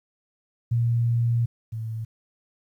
sine tone pair in turn, 117.7 / 111.99 Hz, A#2 / A2, +17 / +31 cents, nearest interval minor second, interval 86 cents, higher first, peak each -19 / -28 dBFS, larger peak first, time 0.71-1.46 / 1.72-2.05 s, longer first, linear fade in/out 10 ms, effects 10-bit

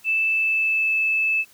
sine tone with pitch glide, 2637 to 2619 Hz, E7 to E7, 0 to -12 cents, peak -18 dBFS, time 0.04-1.45 s, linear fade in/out 50 ms, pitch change -12 cents, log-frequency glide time 0.26-0.95 s, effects white hiss -53 dBFS RMS until 1.53 s

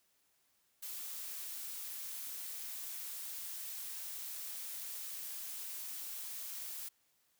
blue noise, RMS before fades -44 dBFS, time 0.82-6.89 s, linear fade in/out 10 ms, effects white hiss -75 dBFS RMS until 7.39 s

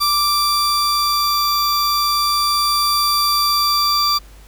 45% pulse tone pair together, 1174.7 / 4699 Hz, D6 / D8, 0 / 0 cents, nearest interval 2 octaves, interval 2400 cents, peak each -17 dBFS, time 0-4.19 s, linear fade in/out 20 ms, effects added 50 Hz sine -39 dBFS peak until 4.47 s + pink hiss -48 dBFS RMS until 4.47 s

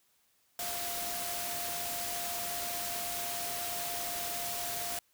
sine tone in noise, 698.5 Hz, F5, in tune, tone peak -41 dBFS, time 0.59-4.99 s, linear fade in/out 2 ms, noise white, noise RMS -37 dBFS, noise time 0.59-4.99 s, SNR -7 dB, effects white hiss -71 dBFS RMS until 5.13 s

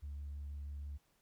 sine tone with vibrato, 71.8 Hz, D2, 39 cents flat, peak -40 dBFS, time 0.02-0.98 s, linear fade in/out 20 ms, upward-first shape triangle, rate 6.2 Hz, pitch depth 12 cents each way, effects tanh soft clip ceiling -39 dBFS + pink hiss -75 dBFS RMS until 1.21 s

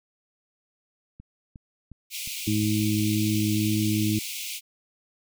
click train, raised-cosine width 5 ms, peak -31 dBFS, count 7, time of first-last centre 1.2-3.351 s, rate 2.79 Hz
pink high-pass noise, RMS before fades -34 dBFS, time 2.1-4.61 s, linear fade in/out 50 ms, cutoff 2200 Hz, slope 96 dB/octave
harmonic tone, 106 Hz, G#2, 36 cents sharp, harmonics 1 / 2 / 3, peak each -26 / -26 / -26 dBFS, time 2.47-4.19 s, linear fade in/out 5 ms
effects none

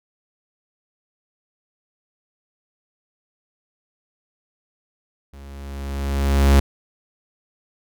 45% pulse tone with level ramp, 69.3 Hz, C#2, in tune, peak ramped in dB -39 to -9 dBFS, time 5.33-6.6 s, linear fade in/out 5 ms, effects none

